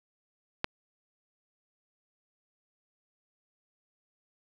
click, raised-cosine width 0.3 ms, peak -11 dBFS, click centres 0.644 s, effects none

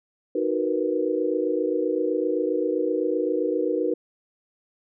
sine chord, B major seventh, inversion first, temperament equal, 311.1 / 370 / 466.2 / 493.9 Hz, D#4 / F#4 / A#4 / B4, 0 / 0 / 0 / 0 cents, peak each -27 dBFS, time 0.35-3.94 s, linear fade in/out 5 ms, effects none

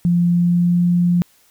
sine tone with pitch glide, 173.6 to 175.21 Hz, F3 to F3, -10 to +6 cents, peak -12 dBFS, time 0.05-1.22 s, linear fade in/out 0 ms, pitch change +16 cents, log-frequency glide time 0.27-0.84 s, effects white hiss -55 dBFS RMS until 1.5 s

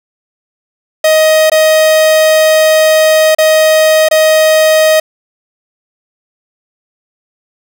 45% pulse tone with dropouts, 628 Hz, D#5, 16 cents sharp, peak -5 dBFS, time 1.04-5 s, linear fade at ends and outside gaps 5 ms, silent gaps 1.499-1.517 / 3.349-3.384 / 4.087-4.111 s, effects none

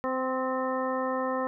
harmonic tone with a mistuned harmonic, 259.2 Hz, C4, 16 cents flat, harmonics 1 / 2 / 3 / 4 / 5 / 7, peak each -33 / -30 / -37 / -33 / -37 / -40 dBFS, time 0.04-1.47 s, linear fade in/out 0 ms, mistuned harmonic 4, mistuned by +15 cents, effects none

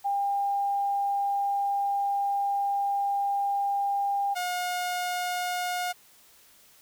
sine / sawtooth tone pair in turn, 801 / 718.1 Hz, G5 / F5, +37 / +48 cents, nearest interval major second, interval 189 cents, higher first, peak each -24 dBFS, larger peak neither, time 0.04-4.35 / 4.35-5.93 s, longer first, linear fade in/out 20 ms, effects white hiss -57 dBFS RMS until 6.81 s

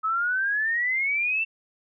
sine exponential sweep, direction up, 1276 to 2702 Hz, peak -22 dBFS, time 0.03-1.45 s, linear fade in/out 20 ms, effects none

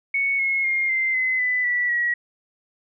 sine tone with pitch steps, 2217 / 2171 / 2127 / 2083 / 2040 / 1998.1 / 1957 / 1916.7 Hz, C#7 / C#7 / C7 / C7 / C7 / B6 / B6 / A#6, 0 / -37 / +28 / -8 / -44 / +20 / -16 / +48 cents, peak -19 dBFS, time 0.14-2.14 s, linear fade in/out 5 ms, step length 250 ms, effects none

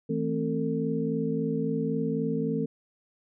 sine tone cluster, 162.4 / 221.6 / 265.3 / 450.5 Hz, E3 / A3 / C4 / A4, -26 / +13 / +24 / +41 cents, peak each -31 dBFS, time 0.09-2.66 s, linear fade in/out 10 ms, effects none

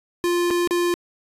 square tone with dropouts, 349.2 Hz, F4, in tune, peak -19 dBFS, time 0.24-0.94 s, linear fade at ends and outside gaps 0 ms, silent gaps 0.504-0.509 / 0.674-0.709 s, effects resampled to 32000 Hz

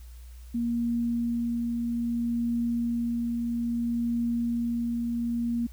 sine tone with tremolo, 235.4 Hz, A#3, 17 cents sharp, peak -24 dBFS, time 0.54-5.67 s, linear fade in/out 10 ms, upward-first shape triangle, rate 0.61 Hz, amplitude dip 25%, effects added 60 Hz sine -42 dBFS peak until 5.72 s + white hiss -59 dBFS RMS until 5.72 s

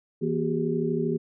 sine tone cluster, 163.6 / 238.4 / 374.9 / 407.6 Hz, E3 / A#3 / F#4 / G#4, -13 / +39 / +23 / -32 cents, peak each -29 dBFS, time 0.21-1.18 s, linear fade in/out 20 ms, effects none

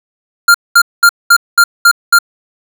square tone bursts, 1396.9 Hz, F6, in tune, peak -3 dBFS, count 7, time 0.48-2.188 s, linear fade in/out 5 ms, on 64 ms, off 210 ms, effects none

